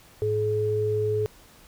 sine tone pair together, 106.6 / 425.8 Hz, G#2 / G#4, +46 / +43 cents, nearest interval 2 octaves, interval 2397 cents, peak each -28 / -23 dBFS, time 0.22-1.26 s, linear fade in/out 0 ms, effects pink hiss -53 dBFS RMS until 1.67 s

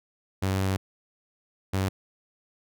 sawtooth tone pair in turn, 95.7 / 95.7 Hz, G2 / G2, -41 / -41 cents, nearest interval unison, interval 0 cents, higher neither, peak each -20 dBFS, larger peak neither, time 0.42-0.77 / 1.73-1.89 s, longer first, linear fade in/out 10 ms, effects none

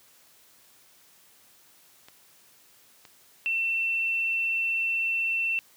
clicks, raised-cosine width 0.2 ms, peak -30 dBFS, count 2, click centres 2.085 / 3.052 s
sine tone, 2692 Hz, E7, 36 cents sharp, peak -24 dBFS, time 3.46-5.59 s, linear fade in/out 0 ms
effects white hiss -58 dBFS RMS until 5.76 s + high-pass 80 Hz 12 dB/octave

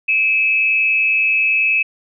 sine tone pair together, 2349 / 2590 Hz, D7 / E7, 0 / -31 cents, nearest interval major second, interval 169 cents, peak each -22 / -13 dBFS, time 0.08-1.83 s, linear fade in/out 10 ms, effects none

